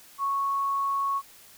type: tone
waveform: sine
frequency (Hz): 1106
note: C#6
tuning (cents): -4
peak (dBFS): -24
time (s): 0.18-1.22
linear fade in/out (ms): 50
effects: white hiss -52 dBFS RMS until 1.57 s